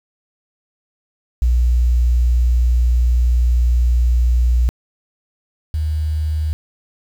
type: tone pair in turn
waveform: sine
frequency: 60.3 / 76.99 Hz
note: B1 / D#2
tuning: -41 / -18 cents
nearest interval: major third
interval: 423 cents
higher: second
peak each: -10 / -16 dBFS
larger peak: first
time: 1.42-4.69 / 5.74-6.53 s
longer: first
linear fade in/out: 0 ms
effects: tanh soft clip ceiling -7 dBFS + 7-bit